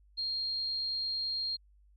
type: tone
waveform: sine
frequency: 4223 Hz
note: C8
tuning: 15 cents sharp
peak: -31 dBFS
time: 0.17-1.57 s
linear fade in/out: 20 ms
effects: added 50 Hz sine -59 dBFS peak until 1.96 s + MP3 64 kbps